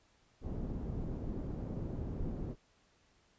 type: low-pass noise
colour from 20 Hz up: pink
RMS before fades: -39 dBFS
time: 0.41-2.56 s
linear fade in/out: 50 ms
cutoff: 340 Hz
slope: 12 dB/octave
effects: pink hiss -70 dBFS RMS until 3.38 s + resampled to 16000 Hz